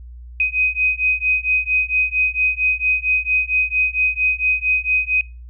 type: beating tone pair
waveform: sine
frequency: 2509 / 2513.4 Hz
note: D#7 / D#7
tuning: +14 / +17 cents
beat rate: 4.4 Hz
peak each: -19 dBFS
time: 0.4-5.21 s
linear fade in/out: 2 ms
effects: noise-tail reverb RT60 0.3 s tail -25 dB re dry + added 60 Hz sine -34 dBFS peak until 5.49 s